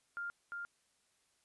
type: tone with echo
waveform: sine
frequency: 1400 Hz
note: F6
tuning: 4 cents sharp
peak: -38 dBFS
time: 0.17-0.3 s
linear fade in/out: 0 ms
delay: 350 ms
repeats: 1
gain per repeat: -2 dB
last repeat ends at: 0.65 s
effects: white hiss -75 dBFS RMS until 1.44 s + resampled to 24000 Hz